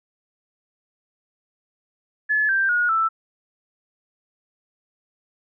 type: tone with pitch steps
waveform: sine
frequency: 1717 / 1574.5 / 1443.8 / 1324 Hz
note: A6 / G6 / F#6 / E6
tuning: -43 / +7 / -43 / +7 cents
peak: -17 dBFS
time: 2.29-3.09 s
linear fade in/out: 20 ms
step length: 200 ms
effects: none